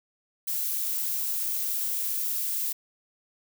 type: noise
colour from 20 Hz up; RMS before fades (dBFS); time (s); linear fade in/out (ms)
violet; -29; 0.47-2.73; 10
effects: none